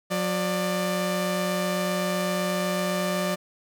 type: tone pair together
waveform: sawtooth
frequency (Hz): 181.4 / 592.1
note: F#3 / D5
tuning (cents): -34 / +14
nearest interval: octave + minor sixth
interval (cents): 2048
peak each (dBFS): -23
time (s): 0.1-3.36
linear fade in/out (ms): 20
effects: none